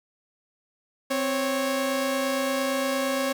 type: tone pair together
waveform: sawtooth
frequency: 261.6 / 551.9 Hz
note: C4 / C#5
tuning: 0 / -8 cents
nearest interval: octave + minor second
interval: 1292 cents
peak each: -24 / -22 dBFS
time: 1.1-3.33 s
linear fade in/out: 10 ms
effects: none